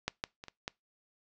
clicks, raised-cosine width 0.2 ms, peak -14 / -15 / -27 / -27 / -18 dBFS, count 5, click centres 0.08 / 0.239 / 0.439 / 0.483 / 0.679 s, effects noise-tail reverb RT60 0.2 s tail -24 dB re dry + low-pass 7000 Hz 12 dB/octave

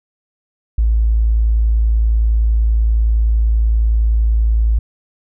triangle tone with tanh clipping, 55.3 Hz, A1, 9 cents sharp, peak -10 dBFS, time 0.78-4.79 s, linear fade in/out 5 ms, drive 3 dB, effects none

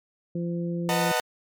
harmonic tone, 171.7 Hz, F3, 29 cents flat, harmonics 1 / 2 / 3, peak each -27 / -33 / -37 dBFS, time 0.35-1.12 s, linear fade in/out 5 ms
sawtooth chord, B dominant seventh, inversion none, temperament equal with one note detuned, 493.9 / 622.3 / 740 / 896.9 Hz, B4 / D#5 / F#5 / A5, 0 / 0 / 0 / +33 cents, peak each -25 dBFS, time 0.89-1.2 s, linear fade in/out 0 ms
effects MP3 96 kbps

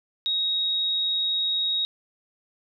sine tone, 3778 Hz, A#7, 22 cents sharp, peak -22 dBFS, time 0.26-1.85 s, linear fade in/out 0 ms, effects none

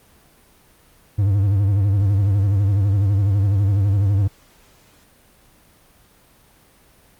triangle tone with vibrato, 99.6 Hz, G2, 28 cents sharp, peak -12 dBFS, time 1.18-4.28 s, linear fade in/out 10 ms, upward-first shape sine, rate 12 Hz, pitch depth 85 cents each way, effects pink hiss -53 dBFS RMS until 7.19 s + Opus 32 kbps

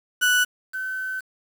35% pulse / sine tone pair in turn, 1481 / 1524.4 Hz, F#6 / G6, +1 / -49 cents, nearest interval minor second, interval 50 cents, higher second, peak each -15 / -26 dBFS, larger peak first, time 0.21-0.45 / 0.73-1.21 s, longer second, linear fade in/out 20 ms, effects 7-bit

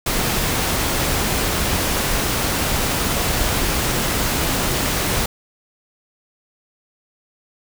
pink noise, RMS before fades -20 dBFS, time 0.06-5.26 s, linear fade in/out 5 ms, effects none

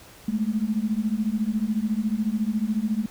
sine beating tone pair, 208.5 / 222.5 Hz, G#3 / A3, +7 / +20 cents, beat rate 14 Hz, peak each -25 dBFS, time 0.28-3.06 s, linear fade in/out 5 ms, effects pink hiss -48 dBFS RMS until 3.1 s

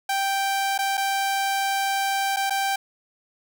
sawtooth tone with dropouts, 784 Hz, G5, in tune, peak -18 dBFS, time 0.09-2.76 s, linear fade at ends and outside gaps 5 ms, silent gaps 0.779-0.788 / 0.972-0.976 / 2.363-2.368 / 2.498-2.505 s, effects none

